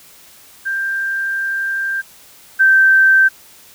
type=tone pair in turn; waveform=sine; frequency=1583 / 1556.7 Hz; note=G6 / G6; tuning=+17 / -13 cents; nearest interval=unison; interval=30 cents; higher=first; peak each=-17 / -7 dBFS; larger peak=second; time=0.65-2.02 / 2.59-3.29 s; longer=first; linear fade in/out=20 ms; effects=white hiss -44 dBFS RMS until 3.74 s

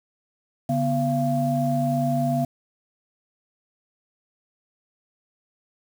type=tone cluster; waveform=sine; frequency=142.7 / 245.1 / 683 Hz; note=D3 / B3 / F5; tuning=-49 / -13 / -39 cents; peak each=-24 dBFS; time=0.69-2.45 s; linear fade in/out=5 ms; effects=tanh soft clip ceiling -10 dBFS + 7-bit

